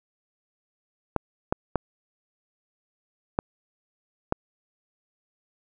clicks, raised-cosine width 1 ms, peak -8 dBFS, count 5, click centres 1.163 / 1.525 / 1.757 / 3.389 / 4.324 s, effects none

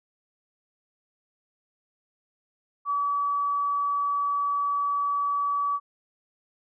sine tone, 1144 Hz, D6, 46 cents flat, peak -23 dBFS, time 2.85-5.8 s, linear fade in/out 50 ms, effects none

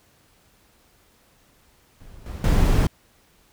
brown noise with level steps, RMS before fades -44 / -33 / -17 dBFS, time 2-2.87 s, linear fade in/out 5 ms, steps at 2.26 / 2.44 s, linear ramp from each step 2 ms, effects pink hiss -59 dBFS RMS until 3.52 s

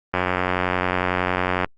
click train, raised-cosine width 0.5 ms, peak -5 dBFS, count 138, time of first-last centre 0.14-1.645 s, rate 91 Hz, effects Opus 24 kbps

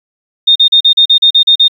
sine tone bursts, 3666 Hz, A#7, 30 cents flat, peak -3 dBFS, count 10, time 0.47-1.682 s, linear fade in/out 10 ms, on 87 ms, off 38 ms, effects 7-bit

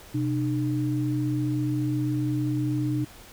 sine tone pair together, 127.2 / 302.5 Hz, C3 / D#4, -48 / -49 cents, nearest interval octave + minor third, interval 1499 cents, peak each -26 dBFS, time 0.14-3.05 s, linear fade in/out 10 ms, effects pink hiss -48 dBFS RMS until 3.32 s

